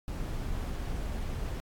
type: noise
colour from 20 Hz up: brown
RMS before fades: -34 dBFS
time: 0.08-1.6 s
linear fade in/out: 0 ms
effects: AAC 64 kbps